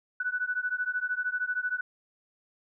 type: beating tone pair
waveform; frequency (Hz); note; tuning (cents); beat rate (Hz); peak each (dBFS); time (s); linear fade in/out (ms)
sine; 1480 / 1493; F#6 / F#6; 0 / +15; 13; -31 / -31; 0.2-1.81; 5
effects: none